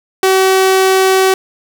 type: tone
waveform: sawtooth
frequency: 379.9 Hz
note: F#4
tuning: 46 cents sharp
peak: -4 dBFS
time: 0.23-1.34 s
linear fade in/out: 2 ms
effects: 7-bit